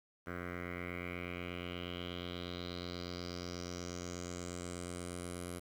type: tone with low-pass filter sweep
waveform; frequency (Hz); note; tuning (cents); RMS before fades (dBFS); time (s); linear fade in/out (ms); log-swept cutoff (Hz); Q
10% pulse; 88.3; F2; +20; -43; 0.26-5.6; 20; 1700 to 11000; 4.9
effects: 10-bit